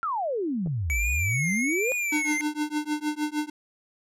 sine exponential two-way sweep, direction down then up, 1403 to 51.91 to 538 Hz, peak -25 dBFS, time 0.03-1.92 s, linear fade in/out 0 ms, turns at 1.01 s
clicks, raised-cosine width 2 ms, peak -26 dBFS, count 2, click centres 0.661 / 0.672 s
square tone with vibrato, 2266 Hz, C#7, 37 cents sharp, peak -26 dBFS, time 0.9-2.41 s, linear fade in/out 0 ms, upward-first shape triangle, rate 1.2 Hz, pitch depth 150 cents each way
square tone with tremolo, 300.9 Hz, D4, 42 cents sharp, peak -23 dBFS, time 2.12-3.5 s, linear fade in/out 5 ms, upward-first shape triangle, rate 6.5 Hz, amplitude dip 100%
effects low-pass 12000 Hz 12 dB/octave

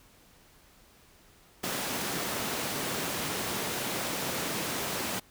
pink high-pass noise, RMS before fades -33 dBFS, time 1.63-5.2 s, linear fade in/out 10 ms, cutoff 170 Hz, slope 12 dB/octave, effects pink hiss -59 dBFS RMS until 5.3 s

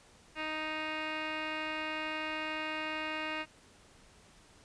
10% pulse tone with low-pass filter, 311.1 Hz, D#4, in tune, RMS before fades -37 dBFS, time 0.35-3.46 s, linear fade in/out 50 ms, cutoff 2800 Hz, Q 8.9, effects pink hiss -60 dBFS RMS until 4.64 s + resampled to 22050 Hz

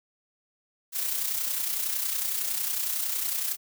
blue noise with amplitude modulation, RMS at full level -27 dBFS, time 0.92-3.57 s, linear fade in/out 50 ms, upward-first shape sine, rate 30.9 Hz, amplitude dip 50%, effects none

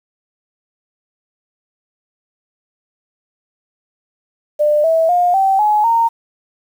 sine tone with pitch steps, 597 / 651 / 710 / 774.2 / 844.3 / 920.7 Hz, D5 / E5 / F5 / G5 / G#5 / A#5, +28 / -22 / +28 / -22 / +28 / -22 cents, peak -10 dBFS, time 4.59-6.09 s, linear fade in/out 20 ms, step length 250 ms, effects 7-bit

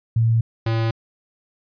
sine / square tone pair in turn, 114.1 / 113.25 Hz, A#2 / A#2, -37 / -50 cents, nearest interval unison, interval 13 cents, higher first, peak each -14 / -19 dBFS, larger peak first, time 0.16-0.41 / 0.66-0.91 s, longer neither, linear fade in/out 5 ms, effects resampled to 11025 Hz

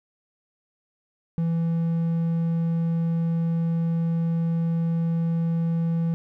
triangle tone, 166.2 Hz, E3, 15 cents sharp, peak -19 dBFS, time 1.38-6.14 s, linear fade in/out 0 ms, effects none

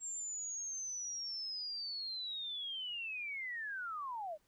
sine linear sweep, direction down, 7490 to 578 Hz, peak -39 dBFS, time 0-4.38 s, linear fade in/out 50 ms, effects pink hiss -75 dBFS RMS until 4.47 s

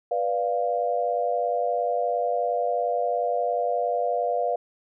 sine chord, B diminished, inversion none, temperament equal with one note detuned, 490.2 / 587.3 / 698.5 Hz, B4 / D5 / F5, -13 / 0 / 0 cents, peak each -27 / -28 / -25 dBFS, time 0.11-4.56 s, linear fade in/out 5 ms, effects none

